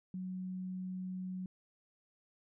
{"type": "tone", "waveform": "sine", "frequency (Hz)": 185, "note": "F#3", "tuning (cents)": 0, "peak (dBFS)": -38, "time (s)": [0.14, 1.46], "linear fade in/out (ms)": 2, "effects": []}